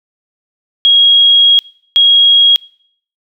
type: tone bursts at uneven times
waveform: sine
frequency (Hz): 3289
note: G#7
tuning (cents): -18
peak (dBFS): -4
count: 2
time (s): 0.85-1.59 / 1.96-2.56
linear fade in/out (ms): 0
effects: noise-tail reverb RT60 0.6 s tail -24 dB re dry